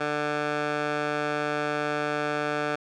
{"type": "tone with band-pass filter", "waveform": "15% pulse", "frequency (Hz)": 148.5, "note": "D3", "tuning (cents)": 20, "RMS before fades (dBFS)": -28, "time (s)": [0, 2.76], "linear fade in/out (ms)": 10, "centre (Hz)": 1200, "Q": 0.93, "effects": ["resampled to 22050 Hz"]}